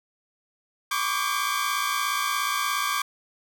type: tone cluster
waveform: sawtooth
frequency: 1024 / 1129 / 1186 / 1597 Hz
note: C6 / C#6 / D6 / G6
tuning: -38 / +31 / +17 / +32 cents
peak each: -31 / -24 / -25 / -28 dBFS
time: 0.91-3.02 s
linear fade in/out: 5 ms
effects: none